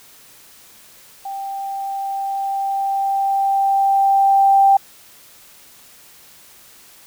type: tone with level ramp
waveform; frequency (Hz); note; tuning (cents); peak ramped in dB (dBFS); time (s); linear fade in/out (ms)
sine; 786; G5; +4; -25 to -8; 1.25-4.77; 5
effects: white hiss -46 dBFS RMS until 7.06 s